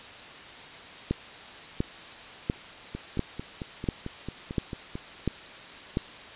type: two click trains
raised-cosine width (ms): 3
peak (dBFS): -12 / -21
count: 8 / 10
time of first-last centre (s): 1.11-5.971 / 2.95-4.954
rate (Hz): 1.44 / 4.49
effects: white hiss -44 dBFS RMS until 6.35 s + resampled to 8000 Hz